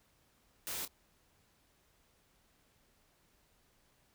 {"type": "noise with echo", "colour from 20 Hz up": "white", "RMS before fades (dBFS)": -40, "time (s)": [0.67, 0.85], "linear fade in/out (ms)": 0, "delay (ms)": 27, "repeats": 1, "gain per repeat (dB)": -10, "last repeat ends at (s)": 0.877, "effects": ["pink hiss -71 dBFS RMS until 4.14 s"]}